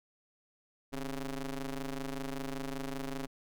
sawtooth ring-modulated tone, 138.59 Hz, C#3, in tune, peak -29 dBFS, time 0.92-3.27 s, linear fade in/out 20 ms, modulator 126 Hz, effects none

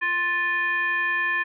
sine tone with frequency modulation, 1757 Hz, A6, 3 cents flat, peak -21 dBFS, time 0.01-1.44 s, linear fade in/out 20 ms, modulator 705 Hz, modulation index 0.77, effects none

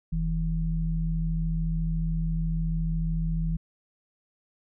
sine tone pair together, 42.99 / 162.3 Hz, F1 / E3, -27 / -27 cents, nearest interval octave + major seventh, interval 2300 cents, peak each -27 dBFS, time 0.12-3.57 s, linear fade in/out 10 ms, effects none

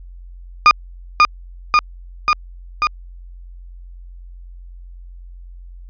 35% pulse tone with echo, 1219 Hz, D#6, 36 cents flat, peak -3 dBFS, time 0.66-0.71 s, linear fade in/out 0 ms, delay 540 ms, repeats 4, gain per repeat -2 dB, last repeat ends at 2.87 s, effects added 44 Hz sine -34 dBFS peak until 5.89 s + resampled to 11025 Hz

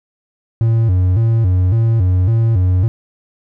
triangle tone with vibrato, 102 Hz, G#2, 31 cents flat, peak -8 dBFS, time 0.61-2.88 s, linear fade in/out 0 ms, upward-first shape square, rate 1.8 Hz, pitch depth 190 cents each way, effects none

